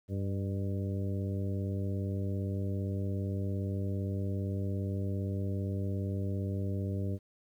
harmonic tone with a mistuned harmonic, 97.5 Hz, G2, 9 cents flat, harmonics 1 / 2 / 3 / 4 / 5 / 6, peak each -32 / -38 / -42 / -44 / -46 / -48 dBFS, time 0.08-7.19 s, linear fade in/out 50 ms, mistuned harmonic 6, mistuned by +46 cents, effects 11-bit

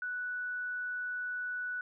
sine tone, 1480 Hz, F#6, in tune, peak -34 dBFS, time 0.02-1.81 s, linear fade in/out 2 ms, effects none

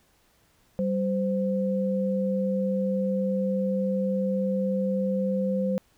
sine tone pair together, 193.54 / 517 Hz, G3 / C5, -22 / -21 cents, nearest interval octave + perfect fourth, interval 1701 cents, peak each -25 / -27 dBFS, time 0.79-5.78 s, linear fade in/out 0 ms, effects pink hiss -64 dBFS RMS until 5.97 s

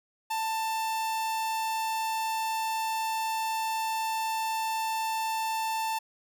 45% pulse tone, 888 Hz, A5, 16 cents sharp, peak -28 dBFS, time 0.3-5.99 s, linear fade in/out 10 ms, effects none

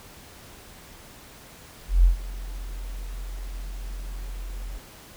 sine tone with ADSR envelope, 43.65 Hz, F1, in tune, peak -11 dBFS, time 1.88-4.79 s, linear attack 160 ms, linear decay 120 ms, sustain -20 dB, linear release 18 ms, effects pink hiss -47 dBFS RMS until 5.16 s

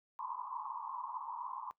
pink band-pass noise, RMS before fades -43 dBFS, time 0.19-1.71 s, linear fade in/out 0 ms, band 900 to 1100 Hz, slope 96 dB/octave, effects noise-tail reverb RT60 0.1 s tail -19 dB re dry

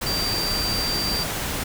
sine tone in noise, 4699 Hz, D8, in tune, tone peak -24 dBFS, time 0.06-1.24 s, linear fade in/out 10 ms, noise pink, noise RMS -27 dBFS, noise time 0.01-1.64 s, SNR 0 dB, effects none

